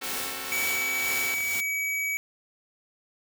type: chord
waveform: 5% pulse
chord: F# diminished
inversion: second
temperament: just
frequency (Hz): 266.4 / 370 / 444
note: C4 / F#4 / A4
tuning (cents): +31 / 0 / +16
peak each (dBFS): -29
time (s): 0.01-1.35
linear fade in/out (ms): 10
type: noise with tremolo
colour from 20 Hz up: white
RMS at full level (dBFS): -32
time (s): 0.03-1.61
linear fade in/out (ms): 10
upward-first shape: sine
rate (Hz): 2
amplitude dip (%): 55
type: tone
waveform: square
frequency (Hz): 2274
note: C#7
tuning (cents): +44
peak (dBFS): -27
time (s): 0.52-2.17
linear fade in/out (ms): 0
type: clicks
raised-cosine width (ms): 0.3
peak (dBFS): -23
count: 2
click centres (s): 1.384 / 1.406
effects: none